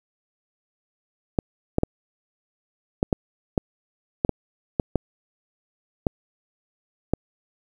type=clicks; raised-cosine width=2 ms; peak=-6 dBFS; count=12; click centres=1.388 / 1.784 / 1.834 / 3.029 / 3.128 / 3.578 / 4.249 / 4.293 / 4.798 / 4.957 / 6.068 / 7.136 s; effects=8-bit